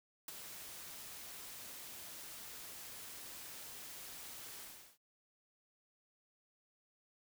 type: noise with ADSR envelope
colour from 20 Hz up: white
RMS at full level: -43 dBFS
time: 0.28-4.98 s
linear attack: 3 ms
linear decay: 17 ms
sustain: -7 dB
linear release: 380 ms
effects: none